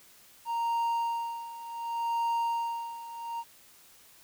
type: tone with tremolo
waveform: triangle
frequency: 930 Hz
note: A#5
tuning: 4 cents flat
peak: -24 dBFS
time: 0.45-3.44 s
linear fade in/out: 50 ms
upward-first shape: sine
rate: 0.67 Hz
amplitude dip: 80%
effects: white hiss -57 dBFS RMS until 4.23 s